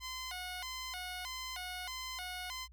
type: tone with vibrato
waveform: 10% pulse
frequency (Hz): 866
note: A5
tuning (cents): -28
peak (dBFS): -32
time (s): 0-2.68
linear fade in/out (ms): 50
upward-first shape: square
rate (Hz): 1.6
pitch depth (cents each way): 300
effects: added 60 Hz sine -54 dBFS peak until 2.72 s